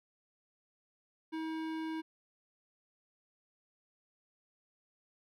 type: tone with hard clipping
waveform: sine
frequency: 319.6 Hz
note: D#4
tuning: 47 cents sharp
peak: -38 dBFS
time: 1.32-2.02 s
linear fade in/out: 20 ms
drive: 17 dB
effects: none